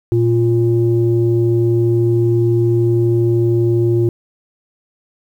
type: tone pair together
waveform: sine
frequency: 116.54 / 349.2 Hz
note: A#2 / F4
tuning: 0 / 0 cents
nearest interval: octave + perfect fifth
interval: 1900 cents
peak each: -13 dBFS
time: 0.12-4.09 s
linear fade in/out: 0 ms
effects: tanh soft clip ceiling -4 dBFS + 8-bit